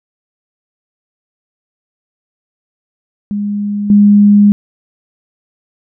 sine tone with level steps, 205 Hz, G#3, 22 cents flat, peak -14 / -3 dBFS, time 3.31-4.52 s, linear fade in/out 0 ms, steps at 3.9 s, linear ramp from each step 2 ms, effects none

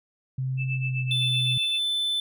sine tone with pitch glide, 130.81 to 126.87 Hz, C3 to B2, 0 to +47 cents, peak -25 dBFS, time 0.38-1.58 s, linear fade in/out 5 ms, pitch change -53 cents, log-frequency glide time 0.7-1.16 s
sine tone with tremolo, 2637 Hz, E7, in tune, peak -28 dBFS, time 0.57-1.8 s, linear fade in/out 50 ms, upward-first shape sine, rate 7.8 Hz, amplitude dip 85%
triangle tone, 3520 Hz, A7, in tune, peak -22 dBFS, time 1.11-2.2 s, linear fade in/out 2 ms
effects none

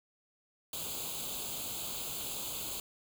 white noise with comb filter, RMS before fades -39 dBFS, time 0.73-2.8 s, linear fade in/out 2 ms, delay 0.27 ms, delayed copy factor +0.85, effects none

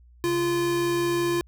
square tone pair together, 137.02 / 345.6 Hz, C#3 / F4, -20 / -18 cents, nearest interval octave + major third, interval 1602 cents, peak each -35 / -23 dBFS, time 0.24-1.41 s, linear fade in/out 0 ms, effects added 60 Hz sine -50 dBFS peak until 1.47 s

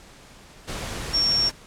sine tone in noise, 5510 Hz, F8, 24 cents flat, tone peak -18 dBFS, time 1.13-1.5 s, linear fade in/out 20 ms, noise pink, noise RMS -32 dBFS, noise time 0.67-1.52 s, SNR +11 dB, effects pink hiss -48 dBFS RMS until 1.66 s + low-pass 9000 Hz 12 dB/octave

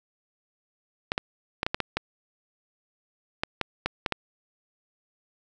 clicks, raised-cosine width 0.3 ms, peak -9 dBFS, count 12, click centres 1.119 / 1.179 / 1.631 / 1.665 / 1.745 / 1.803 / 1.97 / 3.435 / 3.613 / 3.86 / 4.062 / 4.123 s, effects none

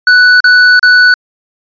square tone with dropouts, 1485 Hz, F#6, 6 cents sharp, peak -3 dBFS, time 0.07-1.14 s, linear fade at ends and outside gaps 2 ms, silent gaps 0.404-0.442 / 0.794-0.829 s, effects resampled to 11025 Hz

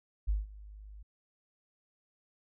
sine tone with ADSR envelope, 51.4 Hz, G#1, 17 cents flat, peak -25 dBFS, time 0.27-1.03 s, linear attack 22 ms, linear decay 170 ms, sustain -21 dB, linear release 9 ms, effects none

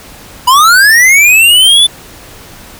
square linear sweep, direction up, 963 to 3520 Hz, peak -3 dBFS, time 0.47-1.87 s, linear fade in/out 10 ms, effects pink hiss -33 dBFS RMS until 2.79 s

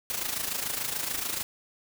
white noise with amplitude modulation, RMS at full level -29 dBFS, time 0.1-1.43 s, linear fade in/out 0 ms, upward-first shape sine, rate 26.9 Hz, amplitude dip 65%, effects none

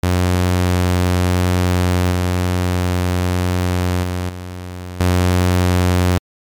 sawtooth tone with level steps, 90.1 Hz, F#2, 45 cents flat, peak -9 / -11 / -15 / -23 / -8 dBFS, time 0.03-6.18 s, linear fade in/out 0 ms, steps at 2.11 / 4.03 / 4.29 / 5 s, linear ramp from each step 5 ms, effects MP3 96 kbps

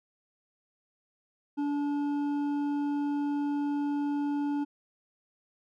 sine tone with hard clipping, 288.6 Hz, D4, 30 cents flat, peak -29 dBFS, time 1.57-4.65 s, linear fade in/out 20 ms, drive 7 dB, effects none

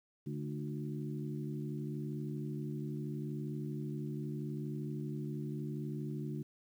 harmonic tone with a mistuned harmonic, 72.6 Hz, D2, 19 cents flat, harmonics 2 / 3 / 4 / 5, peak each -39 / -43 / -45 / -47 dBFS, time 0.26-6.43 s, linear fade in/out 10 ms, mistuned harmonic 4, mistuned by +69 cents, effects 11-bit

